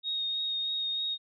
sine tone with vibrato, 3729 Hz, A#7, in tune, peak -29 dBFS, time 0.03-1.18 s, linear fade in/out 50 ms, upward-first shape triangle, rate 3.2 Hz, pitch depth 16 cents each way, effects none

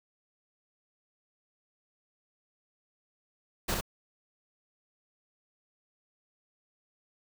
pink noise with echo, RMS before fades -30 dBFS, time 3.68-3.75 s, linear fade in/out 10 ms, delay 61 ms, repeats 1, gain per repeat -3 dB, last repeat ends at 3.811 s, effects none

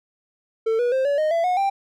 triangle tone with pitch steps, 447.2 / 484.9 / 525.7 / 570 / 618 / 670 / 726.5 / 787.7 Hz, A4 / B4 / C5 / C#5 / D#5 / E5 / F#5 / G5, +28 / -32 / +8 / +48 / -12 / +28 / -32 / +8 cents, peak -16 dBFS, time 0.66-1.7 s, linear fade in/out 10 ms, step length 130 ms, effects none

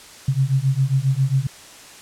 sine beating tone pair, 130.81 / 138.21 Hz, C3 / C#3, 0 / -5 cents, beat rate 7.4 Hz, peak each -19 dBFS, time 0.28-1.47 s, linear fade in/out 5 ms, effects white hiss -42 dBFS RMS until 2.01 s + low-pass 9000 Hz 12 dB/octave

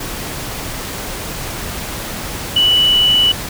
sine tone in noise, 2960 Hz, F#7, in tune, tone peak -9 dBFS, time 2.56-3.32 s, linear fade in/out 5 ms, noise pink, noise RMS -25 dBFS, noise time 0-3.49 s, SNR +13 dB, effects none

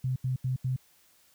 sine tone bursts, 129 Hz, C3, 24 cents flat, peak -26 dBFS, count 4, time 0.04-0.763 s, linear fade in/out 5 ms, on 120 ms, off 81 ms, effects white hiss -63 dBFS RMS until 1.34 s

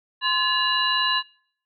sine tone cluster, 1035 / 1709 / 2840 / 3972 Hz, C6 / G#6 / F7 / B7, -19 / +49 / +28 / +9 cents, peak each -25 dBFS, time 0.21-1.23 s, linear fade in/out 50 ms, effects noise-tail reverb RT60 0.6 s tail -24 dB re dry

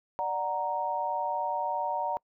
sine chord, D augmented, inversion none, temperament equal with one note detuned, 590.4 / 740 / 932.3 Hz, D5 / F#5 / A#5, +9 / 0 / 0 cents, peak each -35 / -33 / -30 dBFS, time 0.19-2.17 s, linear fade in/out 0 ms, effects noise-tail reverb RT60 0.1 s tail -26 dB re dry

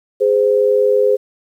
sine tone pair together, 414 / 514.4 Hz, G#4 / C5, -5 / -30 cents, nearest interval major third, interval 375 cents, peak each -13 / -13 dBFS, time 0.2-1.17 s, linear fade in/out 20 ms, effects 8-bit

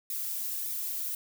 violet noise with flanger, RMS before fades -34 dBFS, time 0.1-1.15 s, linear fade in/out 2 ms, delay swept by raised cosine 0.66 to 2.76 ms, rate 1.7 Hz, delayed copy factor -0.5, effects none

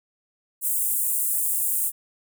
pink high-pass noise, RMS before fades -24 dBFS, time 0.61-1.92 s, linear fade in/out 50 ms, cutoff 8300 Hz, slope 48 dB/octave, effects none

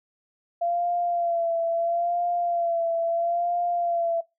sine tone with vibrato, 684 Hz, F5, 36 cents flat, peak -22 dBFS, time 0.61-4.21 s, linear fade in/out 10 ms, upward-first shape sine, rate 0.75 Hz, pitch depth 40 cents each way, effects noise-tail reverb RT60 0.2 s tail -21 dB re dry

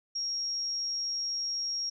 sine tone, 5588 Hz, F8, in tune, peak -30 dBFS, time 0.15-1.9 s, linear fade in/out 10 ms, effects none

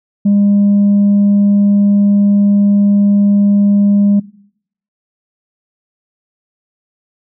sine tone, 202.5 Hz, G#3, 43 cents flat, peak -5 dBFS, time 0.25-4.2 s, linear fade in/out 10 ms, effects noise-tail reverb RT60 0.7 s tail -22 dB re dry + tanh soft clip ceiling -5 dBFS

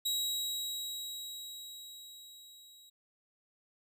sawtooth tone with level ramp, 3840 Hz, B7, 49 cents flat, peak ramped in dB -27 to -53 dBFS, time 0.05-2.9 s, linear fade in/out 10 ms, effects none

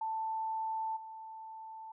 sine tone with level steps, 885 Hz, A5, 10 cents sharp, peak -33 / -44 dBFS, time 0.01-1.92 s, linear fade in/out 5 ms, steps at 0.96 s, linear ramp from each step 10 ms, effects none

